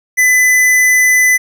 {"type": "tone with hard clipping", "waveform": "sine", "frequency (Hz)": 2006, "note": "B6", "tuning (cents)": 26, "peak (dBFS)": -8, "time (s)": [0.17, 1.38], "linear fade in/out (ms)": 20, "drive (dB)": 18, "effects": []}